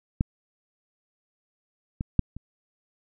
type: clicks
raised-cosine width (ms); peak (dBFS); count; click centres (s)
5; -9 / -16 / -6 / -25; 4; 0.209 / 2.009 / 2.193 / 2.366
effects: none